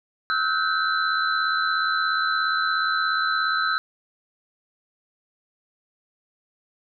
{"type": "tone cluster", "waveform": "sine", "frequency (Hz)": [1296, 1474, 1551, 4026], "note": ["E6", "F#6", "G6", "B7"], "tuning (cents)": [-30, -7, -19, 33], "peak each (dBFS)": [-24, -28, -25, -29], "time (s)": [0.3, 3.78], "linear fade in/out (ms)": 0, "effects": []}